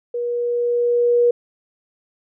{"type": "tone with level ramp", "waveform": "sine", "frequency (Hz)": 480, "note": "B4", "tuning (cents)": -49, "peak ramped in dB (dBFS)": [-21, -11], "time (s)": [0.14, 1.31], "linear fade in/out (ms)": 5, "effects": []}